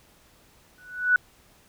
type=tone with exponential growth; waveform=sine; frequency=1480 Hz; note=F#6; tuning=in tune; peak=-13 dBFS; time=0.78-1.16 s; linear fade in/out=2 ms; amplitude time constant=82 ms; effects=pink hiss -58 dBFS RMS until 1.68 s